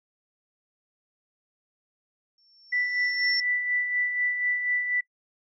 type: tone with exponential growth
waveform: sine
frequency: 5430 Hz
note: F8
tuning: 50 cents flat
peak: -22 dBFS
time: 2.38-3.4 s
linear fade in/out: 1 ms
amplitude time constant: 220 ms
type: tone with tremolo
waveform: sine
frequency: 1975.5 Hz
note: B6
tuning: in tune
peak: -22 dBFS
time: 2.72-5.01 s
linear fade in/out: 10 ms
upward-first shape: sine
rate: 4.1 Hz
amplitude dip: 50%
effects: noise-tail reverb RT60 0.1 s tail -23 dB re dry